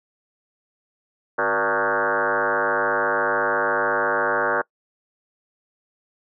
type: tone with frequency modulation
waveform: sine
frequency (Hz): 1008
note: B5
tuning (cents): +35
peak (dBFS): -18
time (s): 1.38-4.62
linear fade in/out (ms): 10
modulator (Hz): 106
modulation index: 5.8
effects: noise-tail reverb RT60 0.1 s tail -24 dB re dry